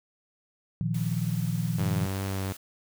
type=chord; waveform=sine; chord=Bb suspended fourth; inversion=none; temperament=equal; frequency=116.54 / 155.56 / 174.61 Hz; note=Bb2 / Eb3 / F3; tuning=0 / 0 / 0 cents; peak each=-30 dBFS; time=0.81-2.06 s; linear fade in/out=0 ms
type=noise; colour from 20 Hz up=white; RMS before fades=-45 dBFS; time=0.94-2.57 s; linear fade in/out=5 ms
type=tone with vibrato; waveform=sawtooth; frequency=96.5 Hz; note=G2; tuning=27 cents flat; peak=-25 dBFS; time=1.78-2.53 s; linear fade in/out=10 ms; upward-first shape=sine; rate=2.7 Hz; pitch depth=13 cents each way
effects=none